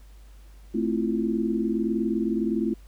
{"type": "chord", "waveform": "sine", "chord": "F major seventh", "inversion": "first", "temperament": "equal", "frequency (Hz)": [220, 261.6, 329.6, 349.2], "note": ["A3", "C4", "E4", "F4"], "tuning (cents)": [0, 0, 0, 0], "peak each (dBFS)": [-26, -30, -28, -30], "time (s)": [0.74, 2.74], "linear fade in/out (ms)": 10, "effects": ["added 50 Hz sine -45 dBFS peak until 2.87 s", "pink hiss -60 dBFS RMS until 2.87 s"]}